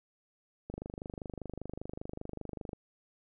click train, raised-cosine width 2 ms, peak -26 dBFS, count 52, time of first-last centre 0.7-2.732 s, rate 25.1 Hz, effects none

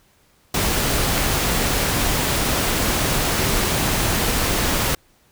pink noise, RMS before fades -20 dBFS, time 0.54-4.95 s, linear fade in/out 5 ms, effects pink hiss -58 dBFS RMS until 5.31 s

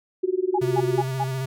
sine tone with tremolo, 370 Hz, F#4, in tune, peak -17 dBFS, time 0.23-1.02 s, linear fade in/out 10 ms, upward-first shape sine, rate 20 Hz, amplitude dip 95%
sine tone bursts, 831 Hz, G#5, 1 cent sharp, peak -21 dBFS, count 4, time 0.54-1.242 s, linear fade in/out 10 ms, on 48 ms, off 170 ms
square tone with vibrato, 131.7 Hz, C3, 12 cents sharp, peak -26 dBFS, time 0.61-1.46 s, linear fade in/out 10 ms, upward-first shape square, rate 15 Hz, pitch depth 24 cents each way
effects none

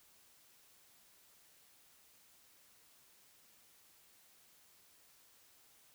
silence, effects white hiss -66 dBFS RMS until 5.94 s

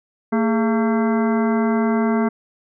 harmonic tone with a mistuned harmonic, 226.3 Hz, A3, 49 cents sharp, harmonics 1 / 2 / 3 / 4 / 5 / 6 / 7 / 9, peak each -17 / -23 / -27 / -29 / -31 / -33 / -34 / -36 dBFS, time 0.32-2.29 s, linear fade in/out 10 ms, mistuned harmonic 2, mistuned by -140 cents, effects none

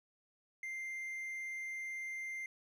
triangle tone, 2094 Hz, C7, 1 cent sharp, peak -38 dBFS, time 0.63-2.46 s, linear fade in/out 2 ms, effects none

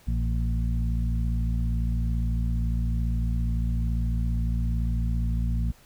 harmonic tone with a mistuned harmonic, 57.7 Hz, A#1, 17 cents flat, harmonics 1 / 2 / 3 / 4, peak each -24 / -30 / -34 / -36 dBFS, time 0.07-5.72 s, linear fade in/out 10 ms, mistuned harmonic 3, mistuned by -34 cents, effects pink hiss -56 dBFS RMS until 5.85 s

